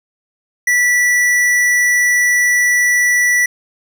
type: tone with tanh clipping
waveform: triangle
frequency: 1959 Hz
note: B6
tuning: 15 cents flat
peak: -12 dBFS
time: 0.67-3.46 s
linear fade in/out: 5 ms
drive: 18 dB
effects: none